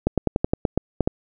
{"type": "clicks", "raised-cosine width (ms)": 2, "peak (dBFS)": -5, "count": 10, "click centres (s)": [0.07, 0.177, 0.273, 0.361, 0.445, 0.535, 0.652, 0.776, 1.007, 1.075], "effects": []}